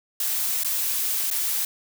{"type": "noise with dropouts", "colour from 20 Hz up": "blue", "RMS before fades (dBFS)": -25, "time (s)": [0.2, 1.65], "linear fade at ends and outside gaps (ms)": 2, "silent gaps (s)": [[0.635, 0.646], [1.303, 1.311]], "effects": []}